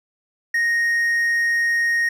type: tone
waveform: triangle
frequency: 1864.7 Hz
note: A#6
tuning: in tune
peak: -15 dBFS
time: 0.54-2.09 s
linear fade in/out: 5 ms
effects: none